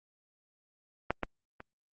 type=clicks; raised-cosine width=0.5 ms; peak=-13 / -15 / -29 dBFS; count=3; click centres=1.106 / 1.233 / 1.604 s; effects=Opus 24 kbps